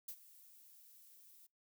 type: noise with ADSR envelope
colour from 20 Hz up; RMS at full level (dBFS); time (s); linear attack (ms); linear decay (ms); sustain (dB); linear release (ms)
violet; -44; 0.08-1.47; 7; 63; -18; 11
effects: noise-tail reverb RT60 0.2 s tail -25 dB re dry